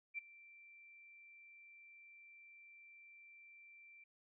sine tone with ADSR envelope, 2349 Hz, D7, in tune, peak -38 dBFS, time 0.14-4.04 s, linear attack 42 ms, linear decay 12 ms, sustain -20 dB, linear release 5 ms, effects none

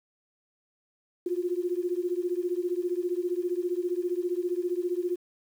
sine beating tone pair, 349.2 / 364.2 Hz, F4 / F#4, 0 / -27 cents, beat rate 15 Hz, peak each -29 / -30 dBFS, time 1.26-5.16 s, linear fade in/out 5 ms, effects 9-bit

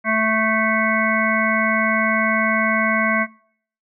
harmonic tone, 220 Hz, A3, in tune, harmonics 1 / 3 / 5 / 7 / 9 / 10, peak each -23 / -23 / -23 / -23 / -23 / -23 dBFS, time 0.04-3.27 s, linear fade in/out 50 ms, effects noise-tail reverb RT60 0.6 s tail -25 dB re dry

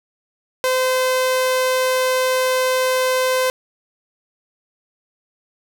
sawtooth tone, 514 Hz, C5, 31 cents flat, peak -12 dBFS, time 0.64-3.5 s, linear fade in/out 0 ms, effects 8-bit

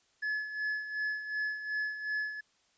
triangle tone with tremolo, 1711 Hz, A6, 49 cents flat, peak -28 dBFS, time 0.22-2.41 s, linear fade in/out 10 ms, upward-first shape sine, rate 2.7 Hz, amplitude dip 65%, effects white hiss -70 dBFS RMS until 2.77 s + resampled to 16000 Hz

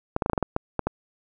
clicks, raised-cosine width 1 ms, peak -9 dBFS, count 10, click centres 0.164 / 0.222 / 0.261 / 0.298 / 0.333 / 0.378 / 0.427 / 0.564 / 0.793 / 0.87 s, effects none

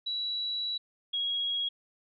sine tone pair in turn, 3919 / 3305 Hz, B7 / G#7, -14 / -9 cents, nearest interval minor third, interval 295 cents, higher first, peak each -30 / -28 dBFS, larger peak second, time 0.06-0.78 / 1.13-1.69 s, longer first, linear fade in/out 10 ms, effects none

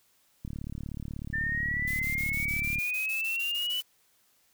click train, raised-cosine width 5 ms, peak -25 dBFS, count 86, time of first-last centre 0.45-2.785 s, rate 36.4 Hz
sine exponential sweep, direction up, 1781 to 2995 Hz, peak -28 dBFS, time 1.33-3.81 s, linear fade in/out 10 ms
blue noise bursts, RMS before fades -41 dBFS, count 13, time 1.87-3.824 s, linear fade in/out 10 ms, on 130 ms, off 22 ms
effects white hiss -67 dBFS RMS until 4.53 s

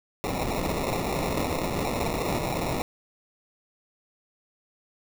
violet noise with sample-and-hold, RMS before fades -28 dBFS, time 0.24-2.82 s, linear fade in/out 0 ms, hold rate 1575 Hz, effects none

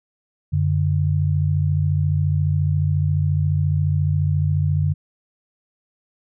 sine tone pair together, 92.5 / 146.83 Hz, F#2 / D3, 0 / 0 cents, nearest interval minor sixth, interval 800 cents, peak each -19 dBFS, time 0.52-4.94 s, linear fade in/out 20 ms, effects none

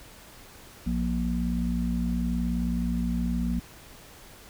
harmonic tone, 59.1 Hz, A#1, 24 cents sharp, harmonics 1 / 3 / 4, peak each -29 / -29 / -29 dBFS, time 0.86-3.6 s, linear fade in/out 10 ms, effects pink hiss -49 dBFS RMS until 4.49 s

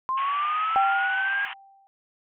sine linear sweep, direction up, 1035 to 1634 Hz, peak -23 dBFS, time 0.09-1.45 s, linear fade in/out 0 ms
white band-pass noise, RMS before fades -36 dBFS, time 0.17-1.54 s, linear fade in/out 10 ms, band 730 to 3100 Hz, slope 96 dB/octave
sine tone with exponential decay, 784 Hz, G5, in tune, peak -17 dBFS, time 0.76-1.87 s, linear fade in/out 0 ms, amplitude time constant 240 ms
effects none

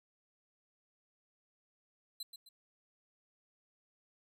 sawtooth tone with echo, 4050 Hz, B7, 43 cents sharp, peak -37 dBFS, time 2.2-2.23 s, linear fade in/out 5 ms, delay 130 ms, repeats 2, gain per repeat -8 dB, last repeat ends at 2.49 s, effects none

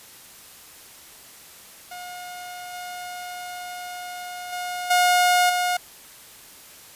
sawtooth tone with level steps, 718 Hz, F5, 48 cents sharp, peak -31 / -29 / -24 / -12 / -17 dBFS, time 1.91-5.77 s, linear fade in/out 5 ms, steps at 2.73 / 4.52 / 4.9 / 5.49 s, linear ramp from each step 10 ms, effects white hiss -46 dBFS RMS until 6.95 s + resampled to 32000 Hz

